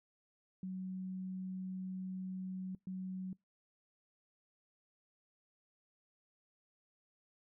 sine tone bursts at uneven times, 186.7 Hz, F#3, 16 cents sharp, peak -39 dBFS, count 2, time 0.63-2.75 / 2.87-3.33 s, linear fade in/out 2 ms, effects noise-tail reverb RT60 0.2 s tail -25 dB re dry

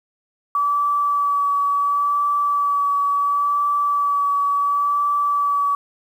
sine tone with vibrato, 1148 Hz, D6, 40 cents flat, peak -16 dBFS, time 0.55-5.75 s, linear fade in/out 2 ms, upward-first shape sine, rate 0.71 Hz, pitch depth 15 cents each way, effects 8-bit

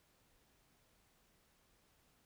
silence, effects pink hiss -73 dBFS RMS until 2.25 s

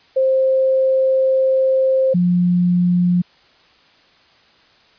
sine tone pair in turn, 527 / 177.4 Hz, C5 / F3, +12 / +27 cents, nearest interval octave + perfect fifth, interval 1885 cents, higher first, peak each -12 dBFS, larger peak neither, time 0.16-2.14 / 2.14-3.22 s, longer first, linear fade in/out 10 ms, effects white hiss -52 dBFS RMS until 4.98 s + resampled to 11025 Hz

